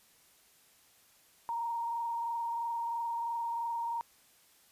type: tone with frequency modulation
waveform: sine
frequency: 932.3 Hz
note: A#5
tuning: in tune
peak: -32 dBFS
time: 1.49-4.01 s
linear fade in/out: 0 ms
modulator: 23 Hz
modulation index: 0.61
effects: white hiss -64 dBFS RMS until 4.71 s + resampled to 32000 Hz